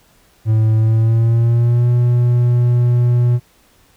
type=tone with pitch glide; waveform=triangle; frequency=110 to 121.35 Hz; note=A2 to B2; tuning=0 to -30 cents; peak=-8 dBFS; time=0.45-3.4 s; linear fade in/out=50 ms; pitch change=+170 cents; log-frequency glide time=0.77-1.89 s; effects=pink hiss -53 dBFS RMS until 3.96 s